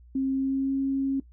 sine tone with pitch glide, 267.3 to 271.2 Hz, C4 to C#4, +37 to -38 cents, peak -23 dBFS, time 0.15-1.2 s, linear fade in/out 5 ms, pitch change +25 cents, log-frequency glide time 0.32-0.76 s, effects noise-tail reverb RT60 0.1 s tail -17 dB re dry + added 60 Hz sine -49 dBFS peak until 1.32 s

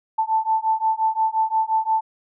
sine beating tone pair, 880 / 885.7 Hz, A5 / A5, 0 / +11 cents, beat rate 5.7 Hz, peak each -21 dBFS, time 0.18-2.01 s, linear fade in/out 10 ms, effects none

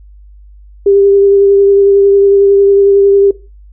sine tone with vibrato, 397.7 Hz, G4, 25 cents sharp, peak -4 dBFS, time 0.86-3.31 s, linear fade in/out 5 ms, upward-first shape triangle, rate 11 Hz, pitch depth 18 cents each way, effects noise-tail reverb RT60 0.3 s tail -18 dB re dry + added 50 Hz sine -34 dBFS peak until 3.72 s

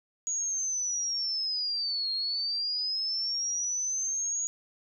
sine linear two-way sweep, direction down then up, 6740 to 4228 to 6740 Hz, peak -28 dBFS, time 0.27-4.47 s, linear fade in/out 0 ms, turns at 2.12 s, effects none

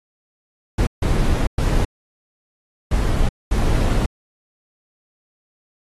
brown noise bursts at uneven times, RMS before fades -17 dBFS, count 5, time 0.78-0.87 / 1.02-1.47 / 1.58-1.85 / 2.91-3.29 / 3.51-4.06 s, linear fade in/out 5 ms, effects AAC 32 kbps

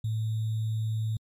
sine tone with sample-and-hold, 110 Hz, A2, in tune, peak -26 dBFS, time 0.04-1.17 s, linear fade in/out 5 ms, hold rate 3675 Hz, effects MP3 64 kbps

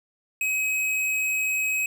sine tone with hard clipping, 2542 Hz, D#7, 36 cents sharp, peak -24 dBFS, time 0.41-1.86 s, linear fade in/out 2 ms, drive 13 dB, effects none

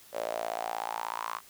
sawtooth tone with high-pass filter sweep, 56.5 Hz, A1, 47 cents sharp, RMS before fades -35 dBFS, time 0.12-1.41 s, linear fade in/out 50 ms, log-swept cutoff 560 to 1100 Hz, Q 6.4, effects white hiss -55 dBFS RMS until 1.49 s

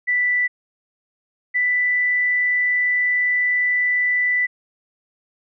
sine tone pair in turn, 1975.5 / 1982.7 Hz, B6 / B6, 0 / +6 cents, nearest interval unison, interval 6 cents, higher second, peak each -16 dBFS, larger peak neither, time 0.07-0.48 / 1.54-4.47 s, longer second, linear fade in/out 20 ms, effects none

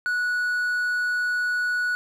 triangle tone, 1469 Hz, F#6, 13 cents flat, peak -20 dBFS, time 0.06-1.95 s, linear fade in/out 0 ms, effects none

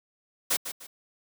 white noise with echo, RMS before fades -25 dBFS, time 0.5-0.57 s, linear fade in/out 10 ms, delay 150 ms, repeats 2, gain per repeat -10 dB, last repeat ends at 0.87 s, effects high-pass 200 Hz 12 dB/octave

